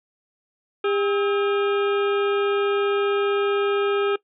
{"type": "harmonic tone with a mistuned harmonic", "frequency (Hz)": 402.7, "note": "G4", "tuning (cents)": 47, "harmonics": [1, 2, 3, 4, 6, 7, 8, 9], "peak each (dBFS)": [-20, -34, -28, -34, -34, -38, -38, -44], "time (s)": [0.84, 4.16], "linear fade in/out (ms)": 5, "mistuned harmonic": 3, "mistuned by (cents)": 110, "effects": ["noise-tail reverb RT60 0.1 s tail -20 dB re dry"]}